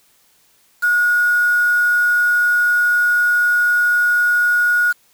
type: tone with quantisation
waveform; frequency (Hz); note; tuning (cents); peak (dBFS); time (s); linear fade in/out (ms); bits
sine; 1446; F#6; -40; -12; 0.82-4.93; 20; 5
effects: white hiss -56 dBFS RMS until 5.13 s